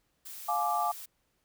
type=noise; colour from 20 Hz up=blue; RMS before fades=-44 dBFS; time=0.25-1.06 s; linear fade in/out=10 ms
type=chord; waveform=sine; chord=D diminished; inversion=first; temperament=just; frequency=704.8 / 845.8 / 1174.7 Hz; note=F5 / Ab5 / D6; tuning=+16 / +31 / 0 cents; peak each=-31 dBFS; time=0.48-0.92 s; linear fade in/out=10 ms
effects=pink hiss -75 dBFS RMS until 1.44 s